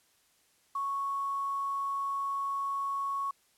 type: tone with quantisation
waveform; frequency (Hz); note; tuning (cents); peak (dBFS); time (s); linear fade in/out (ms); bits
sine; 1107; C#6; -3; -30; 0.75-3.31; 5; 9
effects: white hiss -68 dBFS RMS until 3.57 s + low-pass 12000 Hz 12 dB/octave